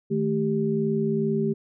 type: tone cluster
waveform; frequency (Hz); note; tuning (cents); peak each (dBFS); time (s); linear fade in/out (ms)
sine; 154.4 / 216.9 / 392.6; D#3 / A3 / G4; -13 / -25 / +3; -28 / -25 / -25; 0.1-1.54; 20
effects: none